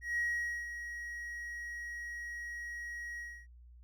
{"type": "tone with ADSR envelope", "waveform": "triangle", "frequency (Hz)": 1900, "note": "A#6", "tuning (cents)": 33, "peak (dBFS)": -27, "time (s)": [0.01, 3.47], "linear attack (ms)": 170, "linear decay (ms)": 480, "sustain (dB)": -11, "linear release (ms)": 280, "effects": ["tanh soft clip ceiling -26 dBFS", "added 60 Hz sine -53 dBFS peak until 3.83 s"]}